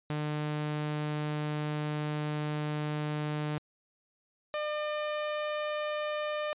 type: tone pair in turn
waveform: sawtooth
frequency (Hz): 150.4 / 601.6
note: D3 / D5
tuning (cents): +42 / +42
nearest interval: 2 octaves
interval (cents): 2400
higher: second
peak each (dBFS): -27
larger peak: neither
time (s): 0.1-3.58 / 4.54-6.53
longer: first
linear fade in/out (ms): 0
effects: resampled to 8000 Hz